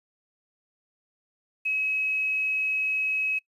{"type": "tone with quantisation", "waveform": "sine", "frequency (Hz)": 2558, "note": "D#7", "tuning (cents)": 47, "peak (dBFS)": -24, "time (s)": [1.65, 3.39], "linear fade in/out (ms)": 10, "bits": 9, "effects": ["noise-tail reverb RT60 0.1 s tail -23 dB re dry", "resampled to 32000 Hz"]}